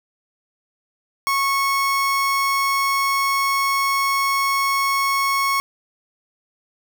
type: tone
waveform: 30% pulse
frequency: 1100 Hz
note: C#6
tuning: 14 cents flat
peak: -15 dBFS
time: 1.27-5.6 s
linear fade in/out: 0 ms
effects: none